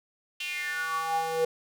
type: tone with high-pass filter sweep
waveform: square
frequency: 162.4 Hz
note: E3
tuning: 26 cents flat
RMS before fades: -30 dBFS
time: 0.4-1.45 s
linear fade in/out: 5 ms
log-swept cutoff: 2900 to 490 Hz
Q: 6.7
effects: none